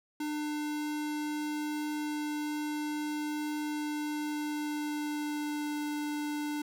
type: tone with pitch glide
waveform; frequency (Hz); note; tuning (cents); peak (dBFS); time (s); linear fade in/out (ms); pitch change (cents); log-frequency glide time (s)
square; 299.9 to 296.8; D4 to D4; +36 to +18; -33; 0.2-6.62; 5; -18; 3.98-5.79
effects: none